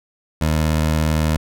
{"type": "tone with vibrato", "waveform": "20% pulse", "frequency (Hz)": 78.1, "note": "D#2", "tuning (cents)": 7, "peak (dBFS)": -11, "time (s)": [0.41, 1.37], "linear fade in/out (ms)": 5, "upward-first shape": "sine", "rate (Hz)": 17, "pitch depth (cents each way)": 16, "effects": []}